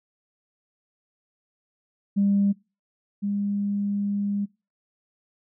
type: tone pair in turn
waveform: sine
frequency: 200.1 / 202.3 Hz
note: G3 / G#3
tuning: +36 / -45 cents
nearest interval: unison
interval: 19 cents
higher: second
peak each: -17 / -23 dBFS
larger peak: first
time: 2.16-2.53 / 3.22-4.46 s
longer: second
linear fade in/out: 20 ms
effects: noise-tail reverb RT60 0.3 s tail -25 dB re dry + tanh soft clip ceiling -13 dBFS